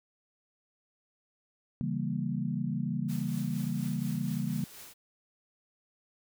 sine chord, C# diminished seventh, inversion none, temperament equal, 138.59 / 164.81 / 196 / 233.1 Hz, C#3 / E3 / G3 / Bb3, 0 / 0 / 0 / 0 cents, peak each -35 dBFS, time 1.81-4.64 s, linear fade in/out 0 ms
white noise with tremolo, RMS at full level -47 dBFS, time 3.08-4.94 s, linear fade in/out 20 ms, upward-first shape triangle, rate 4.2 Hz, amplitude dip 50%
effects none

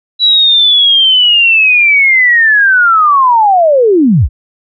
sine linear sweep, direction down, 3947 to 39 Hz, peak -4 dBFS, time 0.19-4.29 s, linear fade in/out 50 ms, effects none

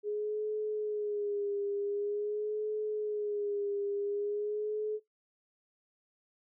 sine tone with vibrato, 415.3 Hz, G#4, in tune, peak -31 dBFS, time 0.03-5 s, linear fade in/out 50 ms, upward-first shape sine, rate 0.46 Hz, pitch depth 49 cents each way, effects noise-tail reverb RT60 0.2 s tail -24 dB re dry

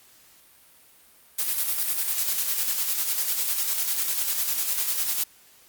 blue noise with tremolo, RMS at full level -24 dBFS, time 1.38-5.24 s, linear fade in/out 10 ms, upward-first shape square, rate 10 Hz, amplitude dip 40%, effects white hiss -55 dBFS RMS until 5.68 s + Opus 48 kbps

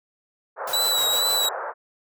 pink band-pass noise, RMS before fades -31 dBFS, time 0.56-1.74 s, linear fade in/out 50 ms, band 470 to 1600 Hz, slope 48 dB/octave
white noise with tremolo, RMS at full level -34 dBFS, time 0.67-1.46 s, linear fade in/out 5 ms, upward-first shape sine, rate 6.6 Hz, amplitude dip 55%
sawtooth tone with vibrato, 3909 Hz, B7, 19 cents flat, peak -17 dBFS, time 0.73-1.49 s, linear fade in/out 5 ms, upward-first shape sine, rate 2.2 Hz, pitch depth 37 cents each way
effects none

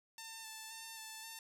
5% pulse tone with vibrato, 890 Hz, A5, 20 cents sharp, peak -35 dBFS, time 0.18-1.39 s, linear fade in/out 2 ms, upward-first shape square, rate 1.9 Hz, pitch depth 17 cents each way, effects none

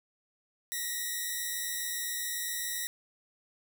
5% pulse tone pair together, 1864.7 / 1952.1 Hz, A#6 / B6, 0 / -21 cents, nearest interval minor second, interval 79 cents, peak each -25 dBFS, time 0.72-2.87 s, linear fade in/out 0 ms, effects none

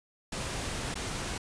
pink noise with dropouts, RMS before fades -35 dBFS, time 0.32-1.38 s, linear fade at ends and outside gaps 5 ms, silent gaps 0.943-0.954 s, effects resampled to 22050 Hz

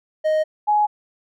triangle / sine tone pair in turn, 622.3 / 838.9 Hz, D#5 / G#5, 0 / +17 cents, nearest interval perfect fourth, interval 517 cents, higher second, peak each -14 dBFS, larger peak neither, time 0.24-0.44 / 0.67-0.87 s, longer neither, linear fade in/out 20 ms, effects none

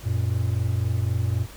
triangle tone pair together, 91.8 / 115.66 Hz, F#2 / A#2, -13 / -13 cents, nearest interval major third, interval 400 cents, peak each -22 dBFS, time 0.03-1.47 s, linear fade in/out 50 ms, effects added 50 Hz sine -46 dBFS peak until 1.56 s + pink hiss -45 dBFS RMS until 1.56 s

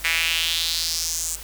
sawtooth tone with high-pass filter sweep, 164.81 Hz, E3, in tune, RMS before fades -24 dBFS, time 0.04-1.36 s, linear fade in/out 10 ms, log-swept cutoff 2100 to 7600 Hz, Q 3.2, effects added 50 Hz sine -40 dBFS peak until 1.43 s + white hiss -39 dBFS RMS until 1.43 s

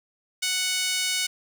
5% pulse tone with high-pass filter, 740 Hz, F#5, in tune, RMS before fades -26 dBFS, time 0.42-1.27 s, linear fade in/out 10 ms, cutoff 2200 Hz, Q 1.4, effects none

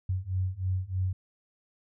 sine beating tone pair, 91.5 / 94.7 Hz, F#2 / F#2, -19 / +41 cents, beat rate 3.2 Hz, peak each -31 / -30 dBFS, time 0.09-1.13 s, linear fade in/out 5 ms, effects none

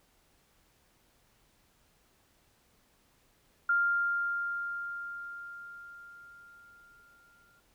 sine tone with exponential decay, 1398 Hz, F6, 1 cent sharp, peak -23 dBFS, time 3.69-7.6 s, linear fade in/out 5 ms, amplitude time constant 850 ms, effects pink hiss -68 dBFS RMS until 7.74 s

